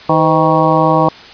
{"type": "harmonic tone with a mistuned harmonic", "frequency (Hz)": 157.9, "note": "D#3", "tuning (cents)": 26, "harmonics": [1, 2, 3, 4, 5, 6, 7], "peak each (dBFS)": [-16, -16, -16, -16, -16, -16, -16], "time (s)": [0.09, 1.09], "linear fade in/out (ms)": 5, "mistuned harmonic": 3, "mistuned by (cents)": 110, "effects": ["white hiss -35 dBFS RMS until 1.33 s", "resampled to 11025 Hz"]}